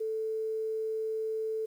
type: tone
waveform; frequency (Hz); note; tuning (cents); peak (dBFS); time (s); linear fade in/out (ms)
sine; 440; A4; 0; -30; 0-1.66; 10
effects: 10-bit